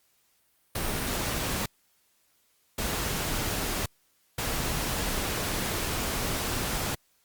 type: noise bursts at uneven times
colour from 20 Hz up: pink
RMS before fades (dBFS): -30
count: 3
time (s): 0.75-1.66 / 2.78-3.86 / 4.38-6.95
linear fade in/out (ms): 5
effects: white hiss -68 dBFS RMS until 7.24 s + Opus 48 kbps